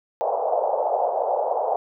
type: band-pass noise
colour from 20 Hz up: white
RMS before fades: -23 dBFS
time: 0.21-1.76 s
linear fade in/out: 0 ms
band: 490 to 820 Hz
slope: 48 dB/octave
effects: none